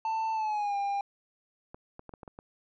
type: tone with pitch glide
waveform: triangle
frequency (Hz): 889 to 801.2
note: A5 to G5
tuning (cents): +18 to +38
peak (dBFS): -26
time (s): 0.05-1.01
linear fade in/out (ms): 2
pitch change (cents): -180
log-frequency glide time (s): 0.33-0.76
type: clicks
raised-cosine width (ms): 1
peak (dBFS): -30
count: 7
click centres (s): 1.745 / 1.994 / 2.093 / 2.138 / 2.232 / 2.278 / 2.389
effects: resampled to 16000 Hz

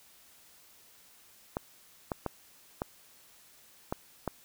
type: clicks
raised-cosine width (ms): 1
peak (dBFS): -17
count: 6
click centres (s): 1.569 / 2.118 / 2.263 / 2.819 / 3.925 / 4.277
effects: white hiss -59 dBFS RMS until 4.44 s

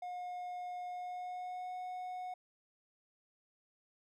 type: tone with pitch glide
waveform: triangle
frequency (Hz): 719 to 731.6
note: F#5 to F#5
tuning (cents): -50 to -20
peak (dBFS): -38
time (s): 0.02-2.34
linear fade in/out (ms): 5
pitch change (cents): +30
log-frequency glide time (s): 0.89-1.74
effects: none

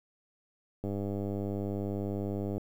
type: click train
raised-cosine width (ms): 2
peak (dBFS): -22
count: 175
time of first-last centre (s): 0.84-2.58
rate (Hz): 100
effects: 9-bit

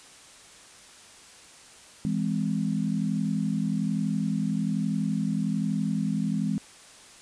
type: chord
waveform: sine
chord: E augmented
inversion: none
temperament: just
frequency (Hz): 164.81 / 206 / 257.5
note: E3 / G#3 / B#3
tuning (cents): 0 / -14 / -28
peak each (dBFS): -29 / -27 / -31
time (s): 2.05-6.58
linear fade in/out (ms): 0
effects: white hiss -50 dBFS RMS until 7.21 s + resampled to 22050 Hz

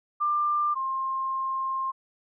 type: tone pair in turn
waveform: sine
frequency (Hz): 1191 / 1061.1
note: D6 / C6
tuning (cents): +24 / +24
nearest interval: major second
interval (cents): 200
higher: first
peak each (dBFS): -22 / -26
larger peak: first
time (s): 0.2-0.75 / 0.75-1.92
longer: second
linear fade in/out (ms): 20
effects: none

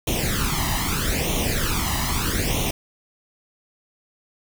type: noise with flanger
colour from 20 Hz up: pink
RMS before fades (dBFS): -23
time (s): 0.07-2.71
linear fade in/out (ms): 5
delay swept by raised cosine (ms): 0.31 to 1.03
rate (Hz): 0.79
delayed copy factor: +0.8
effects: none

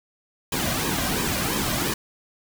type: noise with flanger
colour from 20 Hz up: pink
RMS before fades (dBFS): -25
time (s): 0.52-1.94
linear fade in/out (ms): 5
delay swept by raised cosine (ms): 1.4 to 2.32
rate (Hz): 2.9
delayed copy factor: -0.7
effects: none

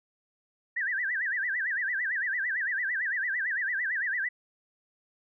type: tone with vibrato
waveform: sine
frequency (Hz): 1760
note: A6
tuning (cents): 0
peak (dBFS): -27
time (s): 0.76-4.29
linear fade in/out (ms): 10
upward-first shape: sine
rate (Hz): 8.9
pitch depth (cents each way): 220
effects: none

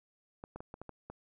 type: clicks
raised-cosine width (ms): 1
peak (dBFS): -30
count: 7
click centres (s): 0.439 / 0.56 / 0.605 / 0.741 / 0.816 / 0.893 / 1.1
effects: none

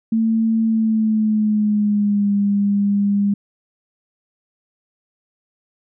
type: tone with pitch glide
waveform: sine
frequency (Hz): 224 to 201.9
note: A3 to G#3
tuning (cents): +31 to -49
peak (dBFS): -14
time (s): 0.12-3.34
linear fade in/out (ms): 5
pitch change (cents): -180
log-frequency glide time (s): 0.64-2.33
effects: none

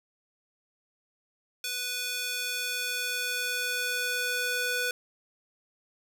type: tone with high-pass filter sweep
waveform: square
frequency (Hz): 493.9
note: B4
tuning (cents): 0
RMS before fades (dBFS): -31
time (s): 1.64-4.91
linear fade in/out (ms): 2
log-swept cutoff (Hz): 2900 to 1100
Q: 0.93
effects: none

